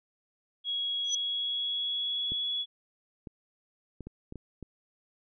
sine tone with pitch glide, 3322 to 3380 Hz, G#7 to G#7, 0 to +30 cents, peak -29 dBFS, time 0.64-2.66 s, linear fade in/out 50 ms, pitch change +30 cents, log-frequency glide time 0.99-2.5 s
sine tone with exponential growth, 5990 Hz, F#8, 20 cents sharp, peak -24 dBFS, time 1.04-1.15 s, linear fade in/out 5 ms, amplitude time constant 23 ms
clicks, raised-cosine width 3 ms, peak -28 dBFS, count 7, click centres 2.32 / 3.272 / 4.007 / 4.07 / 4.324 / 4.357 / 4.627 s
effects none

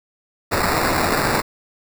blue noise with sample-and-hold, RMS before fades -19 dBFS, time 0.51-1.42 s, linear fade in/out 20 ms, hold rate 3150 Hz, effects none

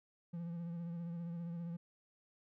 triangle tone with vibrato, 170 Hz, F3, 46 cents flat, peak -38 dBFS, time 0.33-1.77 s, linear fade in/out 10 ms, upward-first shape triangle, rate 15 Hz, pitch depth 43 cents each way, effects none

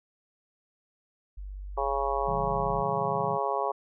sine tone, 48.55 Hz, G1, 16 cents flat, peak -36 dBFS, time 1.37-2.82 s, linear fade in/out 10 ms
harmonic tone, 138.3 Hz, C#3, 4 cents flat, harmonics 3 / 4 / 5 / 6 / 7 / 8, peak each -33 / -33 / -33 / -33 / -33 / -33 dBFS, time 1.77-3.72 s, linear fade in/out 10 ms
sine chord, A# diminished seventh, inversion none, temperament equal, 116.54 / 138.59 / 164.81 / 196 Hz, A#2 / C#3 / E3 / G3, 0 / 0 / 0 / 0 cents, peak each -42 / -40 / -37 / -41 dBFS, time 2.25-3.39 s, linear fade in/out 50 ms
effects none

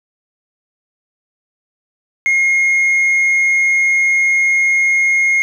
triangle tone with tanh clipping, 2145 Hz, C7, 42 cents sharp, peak -11 dBFS, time 2.26-5.42 s, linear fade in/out 0 ms, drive 7 dB, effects none

